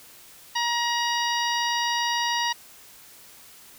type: harmonic tone with a mistuned harmonic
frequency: 947 Hz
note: A#5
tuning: 27 cents sharp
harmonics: 1 / 2 / 3 / 4 / 5 / 6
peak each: -26 / -29 / -31 / -32 / -33 / -34 dBFS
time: 0.55-2.53 s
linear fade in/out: 10 ms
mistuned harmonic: 3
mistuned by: +23 cents
effects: white hiss -49 dBFS RMS until 3.78 s